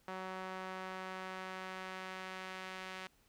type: tone with band-pass filter sweep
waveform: sawtooth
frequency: 187.2 Hz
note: F#3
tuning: 20 cents sharp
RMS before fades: -45 dBFS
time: 0.08-3.07 s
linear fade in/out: 2 ms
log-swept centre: 1100 to 2200 Hz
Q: 0.9
effects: pink hiss -71 dBFS RMS until 3.28 s